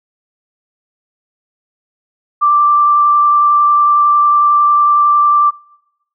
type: tone with vibrato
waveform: sine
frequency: 1176 Hz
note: D6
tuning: 2 cents sharp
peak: -7 dBFS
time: 2.41-5.51 s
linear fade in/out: 20 ms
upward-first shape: sine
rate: 11 Hz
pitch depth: 8 cents each way
effects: noise-tail reverb RT60 1.0 s tail -25 dB re dry